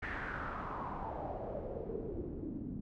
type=noise with low-pass filter sweep; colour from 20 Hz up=pink; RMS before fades=-41 dBFS; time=0.02-2.81 s; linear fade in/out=10 ms; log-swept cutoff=1900 to 230 Hz; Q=4.4; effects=none